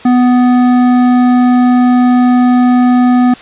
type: tone with hard clipping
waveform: triangle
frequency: 248.1 Hz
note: B3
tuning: 8 cents sharp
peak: -7 dBFS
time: 0.05-3.34 s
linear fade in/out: 5 ms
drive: 15 dB
effects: white hiss -33 dBFS RMS until 3.41 s + resampled to 8000 Hz